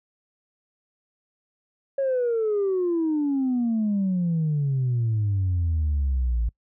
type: exponential sweep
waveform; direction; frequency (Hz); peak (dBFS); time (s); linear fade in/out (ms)
sine; down; 554.4 to 55; -19; 1.98-6.49; 5
effects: noise-tail reverb RT60 0.1 s tail -26 dB re dry + tanh soft clip ceiling -18 dBFS